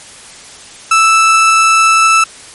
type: tone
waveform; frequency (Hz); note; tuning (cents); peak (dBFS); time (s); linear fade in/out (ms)
30% pulse; 1318.5; E6; 0; -3; 0.91-2.24; 5
effects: white hiss -34 dBFS RMS until 2.54 s + MP3 48 kbps